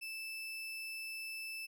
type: tone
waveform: 35% pulse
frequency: 2637 Hz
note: E7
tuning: in tune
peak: -40 dBFS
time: 0.01-1.67 s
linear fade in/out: 20 ms
effects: none